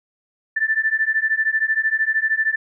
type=beating tone pair; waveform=sine; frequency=1760 / 1773 Hz; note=A6 / A6; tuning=0 / +13 cents; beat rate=13 Hz; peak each=-20 dBFS; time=0.56-2.56 s; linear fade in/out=10 ms; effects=none